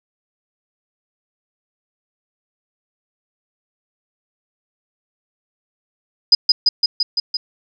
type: tone with echo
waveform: sine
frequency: 4978 Hz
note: D#8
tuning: in tune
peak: -5 dBFS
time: 6.32-6.35 s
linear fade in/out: 5 ms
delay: 170 ms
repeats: 6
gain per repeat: -2 dB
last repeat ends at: 7.37 s
effects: none